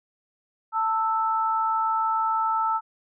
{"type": "tone pair together", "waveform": "sine", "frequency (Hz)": [890, 1317], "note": ["A5", "E6"], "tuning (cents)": [20, -2], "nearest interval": "perfect fifth", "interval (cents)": 678, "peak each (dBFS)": -24, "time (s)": [0.72, 2.81], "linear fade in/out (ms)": 50, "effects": []}